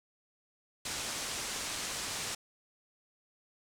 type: low-pass noise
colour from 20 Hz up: white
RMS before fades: -38 dBFS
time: 0.85-2.35 s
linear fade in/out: 5 ms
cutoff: 8700 Hz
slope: 24 dB/octave
effects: none